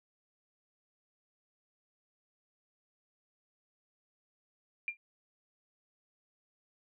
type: tone with exponential decay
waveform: sine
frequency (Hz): 2388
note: D7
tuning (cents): +28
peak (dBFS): -28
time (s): 4.88-4.97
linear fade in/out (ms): 1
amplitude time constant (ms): 19
effects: none